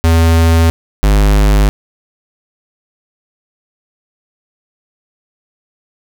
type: tone pair in turn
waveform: square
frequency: 82.41 / 50.91 Hz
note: E2 / G#1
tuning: 0 / -34 cents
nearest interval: minor sixth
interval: 834 cents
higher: first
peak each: -7 dBFS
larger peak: neither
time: 0.04-0.7 / 1.03-1.69 s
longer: neither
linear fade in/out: 0 ms
effects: none